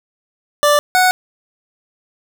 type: tone pair in turn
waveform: 25% pulse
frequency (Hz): 587.3 / 738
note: D5 / F#5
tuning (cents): 0 / -5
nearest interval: major third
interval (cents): 395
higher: second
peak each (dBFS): -6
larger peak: neither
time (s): 0.63-0.79 / 0.95-1.11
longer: neither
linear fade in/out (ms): 0
effects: none